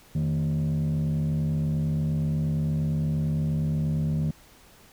sine tone with frequency modulation, 155.56 Hz, D#3, in tune, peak -20 dBFS, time 0.15-4.31 s, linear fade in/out 5 ms, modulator 68.6 Hz, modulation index 0.73, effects tanh soft clip ceiling -22 dBFS + pink hiss -54 dBFS RMS until 4.92 s

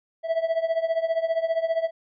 triangle tone with tremolo, 656 Hz, E5, 9 cents flat, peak -16 dBFS, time 0.23-1.91 s, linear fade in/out 50 ms, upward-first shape triangle, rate 15 Hz, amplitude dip 90%, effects resampled to 11025 Hz

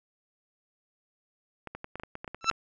clicks, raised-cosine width 0.5 ms, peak -23 dBFS, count 12, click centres 1.673 / 1.75 / 1.844 / 1.956 / 1.998 / 2.035 / 2.154 / 2.245 / 2.278 / 2.346 / 2.444 / 2.513 s
sawtooth tone with exponential growth, 1330 Hz, E6, 15 cents sharp, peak -14 dBFS, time 2.41-2.5 s, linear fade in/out 0 ms, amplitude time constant 19 ms
effects resampled to 16000 Hz

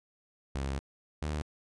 sawtooth tone pair in turn, 68 / 75.55 Hz, C#2 / D2, -33 / +50 cents, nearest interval major second, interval 183 cents, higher second, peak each -28 dBFS, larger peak neither, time 0.55-0.79 / 1.22-1.42 s, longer first, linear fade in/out 0 ms, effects resampled to 22050 Hz

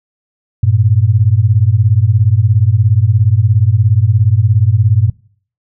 sine beating tone pair, 98 / 115 Hz, G2 / A#2, 0 / -23 cents, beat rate 17 Hz, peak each -10 dBFS, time 0.63-5.1 s, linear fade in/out 5 ms, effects noise-tail reverb RT60 0.5 s tail -22 dB re dry

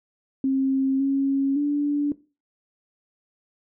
sine tone with pitch steps, 267.7 / 273.7 / 290.2 Hz, C4 / C#4 / D4, +40 / -22 / -21 cents, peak -19 dBFS, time 0.44-2.12 s, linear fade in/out 2 ms, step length 560 ms, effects noise-tail reverb RT60 0.3 s tail -18 dB re dry

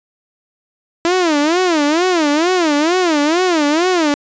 sawtooth tone with vibrato, 327.4 Hz, E4, 12 cents flat, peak -8 dBFS, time 1.05-4.14 s, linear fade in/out 0 ms, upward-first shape sine, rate 2.2 Hz, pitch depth 220 cents each way, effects resampled to 16000 Hz

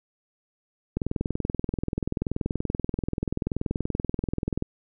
click train, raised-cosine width 3 ms, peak -13 dBFS, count 77, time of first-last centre 0.97-4.624 s, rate 20.8 Hz, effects none

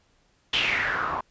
white noise with low-pass filter sweep, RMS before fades -26 dBFS, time 0.53-1.21 s, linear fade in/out 5 ms, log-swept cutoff 3200 to 960 Hz, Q 5.5, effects pink hiss -65 dBFS RMS until 1.3 s + resampled to 16000 Hz

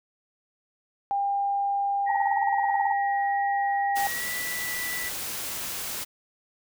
sine tone, 800 Hz, G5, 35 cents sharp, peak -23 dBFS, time 1.11-4.07 s, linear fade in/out 0 ms
sine tone with pitch glide, 1898 to 1970.6 Hz, A#6 to B6, +31 to -4 cents, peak -31 dBFS, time 2.06-5.1 s, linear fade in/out 20 ms, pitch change +65 cents, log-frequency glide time 4.1-4.29 s
sine tone bursts, 880 Hz, A5, in tune, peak -23 dBFS, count 16, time 2.09-2.926 s, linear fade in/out 5 ms, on 26 ms, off 28 ms
white noise, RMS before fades -33 dBFS, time 3.95-6.05 s, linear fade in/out 20 ms
effects none

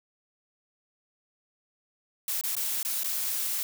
blue noise with dropouts, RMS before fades -30 dBFS, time 2.28-3.63 s, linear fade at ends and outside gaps 2 ms, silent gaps 2.412-2.437 / 2.553-2.566 / 2.83-2.849 / 3.034-3.043 s, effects none

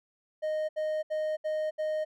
triangle tone bursts, 619 Hz, D#5, 9 cents flat, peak -26 dBFS, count 5, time 0.42-2.05 s, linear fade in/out 20 ms, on 270 ms, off 70 ms, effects none

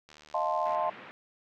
click train, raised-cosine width 0.2 ms, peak -34 dBFS, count 51, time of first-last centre 0.09-0.748 s, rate 76 Hz
sine chord, F dominant seventh, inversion third, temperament equal, 622.3 / 698.5 / 880 / 1046.5 Hz, Eb5 / F5 / A5 / C6, 0 / 0 / 0 / 0 cents, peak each -32 dBFS, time 0.34-0.9 s, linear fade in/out 5 ms
white band-pass noise, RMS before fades -48 dBFS, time 0.66-1.11 s, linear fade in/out 0 ms, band 120 to 2400 Hz, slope 24 dB/octave
effects none

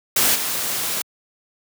white noise with level steps, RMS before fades -17 / -24 dBFS, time 0.16-1.02 s, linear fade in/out 5 ms, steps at 0.34 s, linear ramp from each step 20 ms, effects high-pass 100 Hz 12 dB/octave

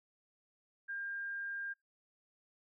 sine tone, 1603 Hz, G6, 38 cents sharp, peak -38 dBFS, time 0.88-1.74 s, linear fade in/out 20 ms, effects noise-tail reverb RT60 0.2 s tail -26 dB re dry

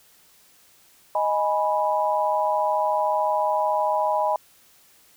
sine chord, G# minor, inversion second, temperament equal with one note detuned, 622.3 / 830.6 / 984.3 Hz, D#5 / G#5 / B5, 0 / 0 / -6 cents, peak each -24 dBFS, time 1.15-4.36 s, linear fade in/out 2 ms, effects white hiss -56 dBFS RMS until 5.16 s

